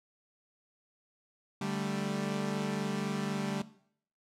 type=chord; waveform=sawtooth; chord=D suspended fourth; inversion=none; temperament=equal; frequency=146.83 / 196 / 220 Hz; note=D3 / G3 / A3; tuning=0 / 0 / 0 cents; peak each=-34 / -31 / -34 dBFS; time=1.61-3.62 s; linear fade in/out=5 ms; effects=noise-tail reverb RT60 0.6 s tail -17 dB re dry + low-pass 9000 Hz 12 dB/octave